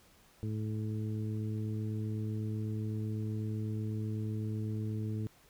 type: harmonic tone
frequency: 108 Hz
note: A2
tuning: 32 cents flat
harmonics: 1 / 2 / 3 / 4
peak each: -34 / -40 / -44 / -48 dBFS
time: 0.43-5.27 s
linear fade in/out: 0 ms
effects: pink hiss -63 dBFS RMS until 5.49 s